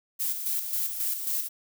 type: noise with tremolo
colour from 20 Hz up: violet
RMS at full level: -28 dBFS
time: 0.19-1.49 s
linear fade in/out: 20 ms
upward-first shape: square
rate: 3.7 Hz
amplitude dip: 50%
effects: none